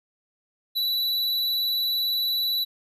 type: tone with vibrato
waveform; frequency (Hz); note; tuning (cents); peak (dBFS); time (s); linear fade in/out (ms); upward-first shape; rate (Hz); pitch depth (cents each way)
square; 3951; B7; 0; -23; 0.75-2.65; 20; sine; 20; 22
effects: none